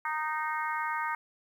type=harmonic tone; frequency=309.2 Hz; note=D#4; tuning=11 cents flat; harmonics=3 / 4 / 5 / 6 / 7; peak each=-33 / -35 / -37 / -39 / -40 dBFS; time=0.05-1.15 s; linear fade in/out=2 ms; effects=10-bit